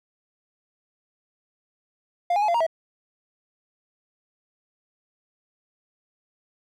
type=tone with pitch steps; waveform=triangle; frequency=701 / 818 / 848 / 688 / 938 / 651 Hz; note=F5 / G#5 / G#5 / F5 / A#5 / E5; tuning=+6 / -26 / +36 / -26 / +11 / -22 cents; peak=-17 dBFS; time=2.3-2.666 s; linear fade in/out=5 ms; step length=61 ms; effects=none